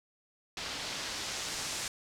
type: noise with low-pass filter sweep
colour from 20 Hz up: white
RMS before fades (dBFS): -38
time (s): 0.57-1.88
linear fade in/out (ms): 2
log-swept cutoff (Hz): 4300 to 7300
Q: 1.1
effects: none